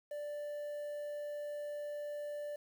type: tone with quantisation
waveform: triangle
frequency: 587.3 Hz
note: D5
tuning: in tune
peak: -37 dBFS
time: 0.11-2.56 s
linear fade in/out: 5 ms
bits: 10
effects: none